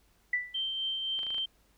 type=tone with exponential decay; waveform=sine; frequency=1975.5 Hz; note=B6; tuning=in tune; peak=-23 dBFS; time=0.33-0.61 s; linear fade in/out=5 ms; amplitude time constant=59 ms
type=tone with tremolo; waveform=sine; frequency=3130 Hz; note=G7; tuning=3 cents flat; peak=-29 dBFS; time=0.54-1.46 s; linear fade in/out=10 ms; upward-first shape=triangle; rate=3.8 Hz; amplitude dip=35%
type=clicks; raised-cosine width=0.3 ms; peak=-30 dBFS; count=6; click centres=1.191 / 1.232 / 1.267 / 1.305 / 1.345 / 1.382 s
effects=added 50 Hz sine -68 dBFS peak until 1.77 s + pink hiss -68 dBFS RMS until 1.77 s